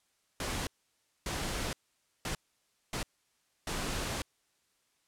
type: noise bursts at uneven times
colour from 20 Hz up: pink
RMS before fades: -35 dBFS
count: 5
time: 0.4-0.67 / 1.26-1.73 / 2.25-2.35 / 2.93-3.03 / 3.67-4.22 s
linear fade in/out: 2 ms
effects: white hiss -74 dBFS RMS until 5.07 s + low-pass 10000 Hz 12 dB/octave